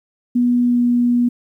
sine tone with pitch glide, 243.7 to 242 Hz, B3 to B3, -23 to -35 cents, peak -12 dBFS, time 0.35-1.29 s, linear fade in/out 10 ms, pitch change -12 cents, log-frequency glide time 0.64-0.8 s, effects 9-bit

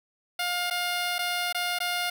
10% pulse tone with dropouts, 709 Hz, F5, 26 cents sharp, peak -18 dBFS, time 0.39-2.1 s, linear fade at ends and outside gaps 5 ms, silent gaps 0.701-0.708 / 1.184-1.189 / 1.527-1.546 / 1.788-1.802 s, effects none

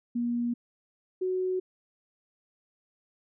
sine tone pair in turn, 238.7 / 370.5 Hz, A#3 / F#4, +41 / +2 cents, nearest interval minor sixth, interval 761 cents, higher second, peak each -26 dBFS, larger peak neither, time 0.15-0.54 / 1.21-1.6 s, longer neither, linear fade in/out 10 ms, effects none

